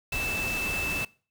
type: tone in noise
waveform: sine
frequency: 2637 Hz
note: E7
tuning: in tune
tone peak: -29 dBFS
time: 0.12-1.05 s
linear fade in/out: 5 ms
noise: pink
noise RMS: -34 dBFS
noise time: 0.12-1.05 s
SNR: +2 dB
effects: noise-tail reverb RT60 0.4 s tail -23 dB re dry